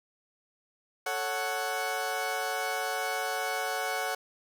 20% pulse chord, F# minor, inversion first, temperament equal, 440 / 554.4 / 740 Hz, A4 / C#5 / F#5, 0 / 0 / 0 cents, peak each -32 / -31 / -27 dBFS, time 1.06-4.15 s, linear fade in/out 5 ms, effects none

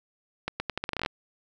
accelerating click train, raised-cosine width 0.3 ms, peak -13 dBFS, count 13, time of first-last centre 0.48-1.061 s, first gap 120 ms, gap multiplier 0.81, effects none

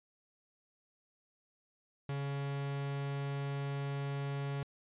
45% pulse tone, 140 Hz, C#3, 18 cents sharp, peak -35 dBFS, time 2.09-4.63 s, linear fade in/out 2 ms, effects resampled to 8000 Hz

